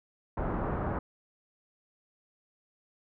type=low-pass noise; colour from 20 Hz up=pink; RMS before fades=-32 dBFS; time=0.37-0.99 s; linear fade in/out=5 ms; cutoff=1300 Hz; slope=24 dB/octave; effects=none